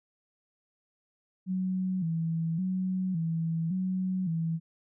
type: tone with vibrato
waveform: sine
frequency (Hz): 174.61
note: F3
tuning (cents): 0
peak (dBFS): -27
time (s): 1.46-4.6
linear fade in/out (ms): 50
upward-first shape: square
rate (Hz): 0.89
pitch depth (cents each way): 110
effects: none